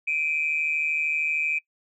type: tone pair together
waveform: sine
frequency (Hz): 2357 / 2510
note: D7 / D#7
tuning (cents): +6 / +15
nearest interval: minor second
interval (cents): 109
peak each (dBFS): -25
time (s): 0.07-1.59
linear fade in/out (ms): 10
effects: noise-tail reverb RT60 0.1 s tail -24 dB re dry + tanh soft clip ceiling -15 dBFS